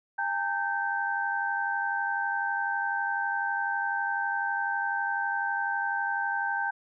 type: tone cluster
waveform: sine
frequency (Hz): 808 / 900 / 1556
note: G#5 / A5 / G6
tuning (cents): -48 / +39 / -13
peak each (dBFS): -32 / -33 / -29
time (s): 0.18-6.71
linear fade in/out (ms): 10
effects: none